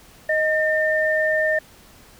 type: tone pair together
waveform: sine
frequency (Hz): 623.9 / 1807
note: D#5 / A6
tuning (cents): +5 / +46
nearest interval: octave + tritone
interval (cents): 1841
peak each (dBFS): -20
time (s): 0.29-1.59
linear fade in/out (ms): 5
effects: pink hiss -49 dBFS RMS until 2.19 s